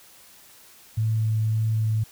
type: tone with vibrato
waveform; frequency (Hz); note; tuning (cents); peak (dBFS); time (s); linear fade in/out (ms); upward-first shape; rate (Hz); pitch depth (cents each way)
sine; 110; A2; 0; -20; 0.97-2.04; 10; triangle; 1.8; 10
effects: white hiss -51 dBFS RMS until 2.11 s